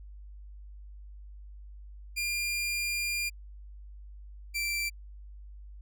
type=tone pair in turn; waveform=sawtooth; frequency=2400 / 2347 Hz; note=D7 / D7; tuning=+37 / -2 cents; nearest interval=unison; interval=39 cents; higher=first; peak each=-26 / -26 dBFS; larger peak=neither; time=2.16-3.3 / 4.54-4.9 s; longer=first; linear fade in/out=20 ms; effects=added 50 Hz sine -44 dBFS peak until 5.81 s